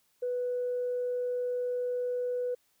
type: tone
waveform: sine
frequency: 493.9 Hz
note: B4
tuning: in tune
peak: -28 dBFS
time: 0.22-2.55 s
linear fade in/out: 10 ms
effects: tanh soft clip ceiling -24 dBFS + white hiss -71 dBFS RMS until 2.8 s